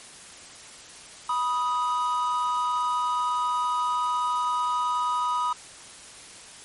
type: tone pair together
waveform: triangle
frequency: 980 / 1249.4 Hz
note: B5 / D#6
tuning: -14 / +7 cents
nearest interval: major third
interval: 421 cents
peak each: -24 / -24 dBFS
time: 1.29-5.53 s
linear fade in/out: 5 ms
effects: white hiss -45 dBFS RMS until 6.64 s + MP3 48 kbps